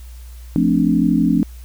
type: chord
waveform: sine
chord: D minor seventh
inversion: first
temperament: equal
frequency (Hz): 174.61 / 220 / 261.6 / 293.7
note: F3 / A3 / C4 / D4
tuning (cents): 0 / 0 / 0 / 0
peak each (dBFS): -18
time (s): 0.56-1.43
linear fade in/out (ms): 0
effects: added 60 Hz sine -33 dBFS peak until 1.64 s + white hiss -49 dBFS RMS until 1.64 s